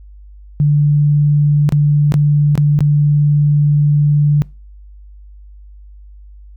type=tone with dropouts; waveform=sine; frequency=146.83 Hz; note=D3; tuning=in tune; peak=-8 dBFS; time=0.6-4.42 s; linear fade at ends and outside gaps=0 ms; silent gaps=1.691-1.723 / 2.121-2.141 / 2.554-2.577 / 2.79-2.806 s; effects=noise-tail reverb RT60 0.3 s tail -24 dB re dry + added 50 Hz sine -35 dBFS peak until 6.56 s